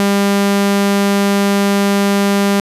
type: tone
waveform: sawtooth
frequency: 200 Hz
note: G3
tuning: 35 cents sharp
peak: -7 dBFS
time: 0-2.6 s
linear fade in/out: 0 ms
effects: resampled to 32000 Hz